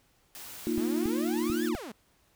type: noise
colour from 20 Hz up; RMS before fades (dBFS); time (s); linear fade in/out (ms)
white; -44; 0.35-1.69; 0
type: chord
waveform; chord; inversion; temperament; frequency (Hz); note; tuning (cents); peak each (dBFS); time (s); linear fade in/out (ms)
sine; Bb suspended fourth; none; just; 233.1 / 310.8 / 349.6; Bb3 / Eb4 / F4; 0 / -2 / +2; -31; 0.67-1.75; 0
type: exponential two-way sweep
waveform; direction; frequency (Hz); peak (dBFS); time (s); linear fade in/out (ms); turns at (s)
sawtooth; up then down; 192.2 to 1815 to 192.2; -35; 0.77-1.92; 5; 1.65
type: clicks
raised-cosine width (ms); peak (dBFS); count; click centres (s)
5; -26; 4; 0.779 / 1.058 / 1.5 / 1.752
effects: pink hiss -67 dBFS RMS until 2.35 s